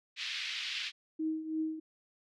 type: band-pass noise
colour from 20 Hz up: pink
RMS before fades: -38 dBFS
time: 0.16-0.92 s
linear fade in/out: 50 ms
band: 2200 to 4300 Hz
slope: 24 dB/octave
type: tone with tremolo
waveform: sine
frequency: 315.9 Hz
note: D#4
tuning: 26 cents sharp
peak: -29 dBFS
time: 1.19-1.8 s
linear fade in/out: 10 ms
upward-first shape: triangle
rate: 3 Hz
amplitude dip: 75%
effects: none